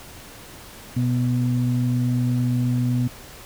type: tone pair together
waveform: sine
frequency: 123.45 / 246.9 Hz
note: B2 / B3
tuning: 0 / 0 cents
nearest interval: octave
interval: 1200 cents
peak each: -19 / -22 dBFS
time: 0.96-3.08 s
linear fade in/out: 10 ms
effects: tanh soft clip ceiling -12 dBFS + pink hiss -42 dBFS RMS until 3.45 s